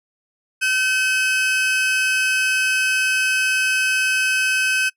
40% pulse tone pair together, 1532 / 2566 Hz, G6 / E7, -40 / -47 cents, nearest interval major sixth, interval 893 cents, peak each -19 dBFS, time 0.61-4.9 s, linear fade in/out 20 ms, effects noise-tail reverb RT60 0.1 s tail -24 dB re dry + low-pass 12000 Hz 12 dB/octave

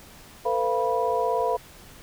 sine tone cluster, 450.6 / 507 / 691 / 979 Hz, A4 / B4 / F5 / B5, +41 / +45 / -19 / -15 cents, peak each -27 dBFS, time 0.45-1.57 s, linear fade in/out 10 ms, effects pink hiss -48 dBFS RMS until 2.02 s

